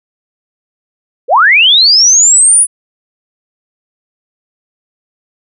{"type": "linear sweep", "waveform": "sine", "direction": "up", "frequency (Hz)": [415.3, 9990], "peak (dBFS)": -3, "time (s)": [1.28, 2.67], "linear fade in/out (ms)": 50, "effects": []}